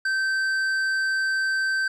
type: tone with tanh clipping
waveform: sine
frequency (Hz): 1552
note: G6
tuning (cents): -18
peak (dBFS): -23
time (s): 0.05-1.88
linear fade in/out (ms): 5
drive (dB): 9
effects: none